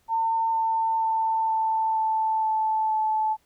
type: tone with pitch steps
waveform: sine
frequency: 903 / 897.3 / 891.6 / 886 / 880.3 / 874.8 / 869.2 Hz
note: A5 / A5 / A5 / A5 / A5 / A5 / A5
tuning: +45 / +34 / +23 / +12 / +1 / -10 / -21 cents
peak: -21 dBFS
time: 0.08-3.37 s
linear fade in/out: 50 ms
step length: 470 ms
effects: pink hiss -66 dBFS RMS until 3.45 s